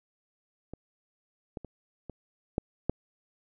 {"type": "clicks", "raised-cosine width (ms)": 2, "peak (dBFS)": [-27, -23, -28, -26, -13, -12], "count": 6, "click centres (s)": [0.736, 1.572, 1.647, 2.097, 2.581, 2.896], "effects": []}